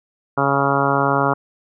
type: harmonic tone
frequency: 139.1 Hz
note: C#3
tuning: 6 cents sharp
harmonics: 1 / 2 / 3 / 4 / 5 / 6 / 7 / 8 / 9 / 10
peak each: -24 / -24 / -24 / -24 / -24 / -24 / -24 / -24 / -24 / -24 dBFS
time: 0.37-1.34 s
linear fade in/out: 10 ms
effects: none